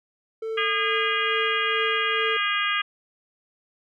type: tone with tremolo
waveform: triangle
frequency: 444.9 Hz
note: A4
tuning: 19 cents sharp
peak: -24 dBFS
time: 0.42-2.37 s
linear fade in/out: 5 ms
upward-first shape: triangle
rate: 2.3 Hz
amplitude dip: 55%
type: harmonic tone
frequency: 408 Hz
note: G#4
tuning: 31 cents flat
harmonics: 3 / 4 / 5 / 6 / 7 / 8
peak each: -27 / -28 / -29 / -30 / -30 / -31 dBFS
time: 0.57-2.82 s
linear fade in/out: 10 ms
effects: none